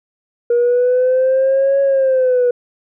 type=linear two-way sweep; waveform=sine; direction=up then down; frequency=474.5 to 554.4 to 485.1 Hz; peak=-9 dBFS; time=0.5-2.51 s; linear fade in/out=5 ms; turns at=1.81 s; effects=tanh soft clip ceiling -8 dBFS